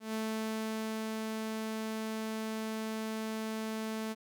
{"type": "tone with ADSR envelope", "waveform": "sawtooth", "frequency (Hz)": 219.8, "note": "A3", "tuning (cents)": -2, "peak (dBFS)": -29, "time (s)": [0, 4.15], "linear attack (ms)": 140, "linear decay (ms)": 940, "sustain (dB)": -2, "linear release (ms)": 34, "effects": []}